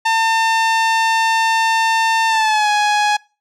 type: tone with pitch glide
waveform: sawtooth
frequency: 900 to 834.9 Hz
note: A5 to G#5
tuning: +39 to +9 cents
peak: -9 dBFS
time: 0.05-3.17 s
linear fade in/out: 10 ms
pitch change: -130 cents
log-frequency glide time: 2.28-2.69 s
effects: noise-tail reverb RT60 0.3 s tail -23 dB re dry + low-pass 6000 Hz 12 dB/octave